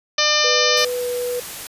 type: harmonic tone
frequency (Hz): 600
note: D5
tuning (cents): +37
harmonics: 1 / 2 / 3 / 4 / 5 / 6 / 7 / 8 / 9 / 10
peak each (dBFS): -24 / -24 / -24 / -24 / -24 / -24 / -24 / -24 / -24 / -24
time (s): 0.18-0.85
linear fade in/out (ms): 5
type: tone with pitch glide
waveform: sine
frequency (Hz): 493.9 to 490.2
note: B4 to B4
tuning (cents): 0 to -13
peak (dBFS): -21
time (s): 0.44-1.4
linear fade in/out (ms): 5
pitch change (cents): -13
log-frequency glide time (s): 0.97-1.06
type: noise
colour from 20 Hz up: white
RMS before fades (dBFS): -32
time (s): 0.77-1.67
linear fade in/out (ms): 2
effects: resampled to 32000 Hz